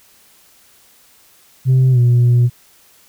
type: tone with pitch glide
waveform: sine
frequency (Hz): 130 to 121.29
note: C3 to B2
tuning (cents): -11 to -31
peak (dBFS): -6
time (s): 1.65-2.5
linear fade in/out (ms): 50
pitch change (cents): -120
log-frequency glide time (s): 1.91-1.99
effects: tanh soft clip ceiling -7 dBFS + white hiss -50 dBFS RMS until 3.08 s